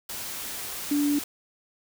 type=tone in noise; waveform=sine; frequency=290.1 Hz; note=D4; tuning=21 cents flat; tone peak=-21 dBFS; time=0.91-1.19 s; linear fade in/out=5 ms; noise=white; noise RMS=-35 dBFS; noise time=0.09-1.24 s; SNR=+11 dB; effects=none